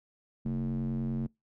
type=tone with band-pass filter; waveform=square; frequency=45.07 Hz; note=F#1; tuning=45 cents flat; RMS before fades=-32 dBFS; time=0.45-1.27 s; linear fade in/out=10 ms; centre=190 Hz; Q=9.4; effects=noise-tail reverb RT60 0.2 s tail -26 dB re dry